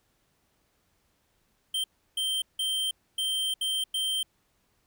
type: tone bursts at uneven times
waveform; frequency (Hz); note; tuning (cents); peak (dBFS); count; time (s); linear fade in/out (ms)
square; 3136; G7; 0; -27; 6; 1.74-1.84 / 2.17-2.42 / 2.59-2.91 / 3.18-3.54 / 3.61-3.84 / 3.94-4.23; 5
effects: pink hiss -71 dBFS RMS until 4.86 s